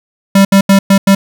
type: tone bursts at uneven times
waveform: square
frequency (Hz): 196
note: G3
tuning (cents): 0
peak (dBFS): -4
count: 5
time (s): 0.35-0.45 / 0.52-0.61 / 0.69-0.79 / 0.9-0.98 / 1.07-1.15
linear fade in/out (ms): 5
effects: none